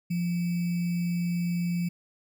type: tone with sample-and-hold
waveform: sine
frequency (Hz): 173.9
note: F3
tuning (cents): -7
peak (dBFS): -25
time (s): 0.1-1.89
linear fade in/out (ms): 10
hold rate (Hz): 2450
effects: none